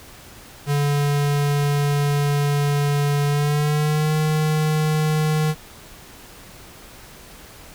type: tone with pitch glide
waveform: square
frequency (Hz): 144.1 to 154.44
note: D3 to D#3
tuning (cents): -33 to -13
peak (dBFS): -18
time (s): 0.66-5.55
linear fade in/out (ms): 50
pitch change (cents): +120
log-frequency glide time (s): 3.27-4.13
effects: pink hiss -43 dBFS RMS until 7.74 s